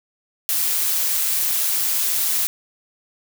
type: noise with amplitude modulation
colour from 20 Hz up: blue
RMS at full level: -19 dBFS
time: 0.49-2.47 s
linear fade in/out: 0 ms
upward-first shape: sine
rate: 164 Hz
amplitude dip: 35%
effects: none